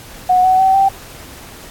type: tone with pitch steps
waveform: sine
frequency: 733 / 748.4 / 764.1 / 780.2 Hz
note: F#5 / F#5 / G5 / G5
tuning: -16 / +20 / -44 / -8 cents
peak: -8 dBFS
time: 0.29-0.89 s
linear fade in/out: 10 ms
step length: 150 ms
effects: pink hiss -36 dBFS RMS until 1.7 s + AAC 64 kbps